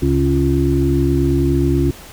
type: harmonic tone with a mistuned harmonic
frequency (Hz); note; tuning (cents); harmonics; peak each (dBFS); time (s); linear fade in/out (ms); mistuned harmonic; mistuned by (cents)
69.3; C#2; 0; 1 / 2 / 4 / 5; -18 / -18 / -18 / -18; 0.02-1.91; 5; 2; -23
effects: pink hiss -38 dBFS RMS until 2.12 s